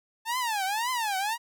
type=tone with vibrato; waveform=sawtooth; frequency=880 Hz; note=A5; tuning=in tune; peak=-23 dBFS; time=0.25-1.38 s; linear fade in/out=50 ms; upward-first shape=triangle; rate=1.9 Hz; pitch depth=290 cents each way; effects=none